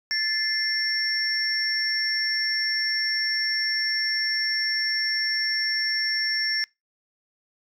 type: tone cluster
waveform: sine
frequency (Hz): 1751 / 2093 / 5460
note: A6 / C7 / F8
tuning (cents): -9 / 0 / -40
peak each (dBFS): -27 / -31 / -24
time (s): 0.11-6.64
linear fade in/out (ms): 0
effects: noise-tail reverb RT60 0.2 s tail -24 dB re dry + tanh soft clip ceiling -14 dBFS